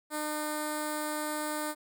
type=tone with notch filter; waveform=5% pulse; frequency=302.9 Hz; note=D#4; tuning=46 cents flat; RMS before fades=-34 dBFS; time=0.1-1.75 s; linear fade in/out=50 ms; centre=2800 Hz; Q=0.51; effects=none